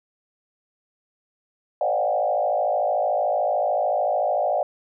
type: tone with frequency modulation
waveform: sine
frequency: 661 Hz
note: E5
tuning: 5 cents sharp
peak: -19 dBFS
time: 1.81-4.63 s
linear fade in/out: 2 ms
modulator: 53.5 Hz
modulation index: 2.2
effects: none